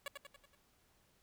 10% pulse tone with echo, 565 Hz, C#5, 33 cents sharp, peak -32 dBFS, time 0.06-0.08 s, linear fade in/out 2 ms, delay 94 ms, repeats 5, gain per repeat -5 dB, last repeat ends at 0.55 s, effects pink hiss -72 dBFS RMS until 1.22 s

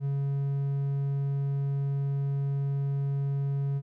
triangle tone, 139.3 Hz, C#3, 9 cents sharp, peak -24 dBFS, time 0-3.82 s, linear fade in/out 50 ms, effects none

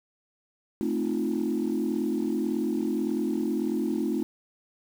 sine chord, F dominant seventh, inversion first, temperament equal, 220 / 261.6 / 311.1 / 349.2 Hz, A3 / C4 / Eb4 / F4, 0 / 0 / 0 / 0 cents, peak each -29 / -30 / -29 / -30 dBFS, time 0.81-4.23 s, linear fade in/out 0 ms, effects tanh soft clip ceiling -18 dBFS + 8-bit

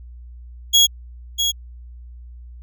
30% pulse tone with echo, 3322 Hz, G#7, in tune, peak -7 dBFS, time 0.73-0.87 s, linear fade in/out 20 ms, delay 650 ms, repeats 1, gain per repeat -7 dB, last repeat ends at 1.52 s, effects added 60 Hz sine -36 dBFS peak until 2.62 s

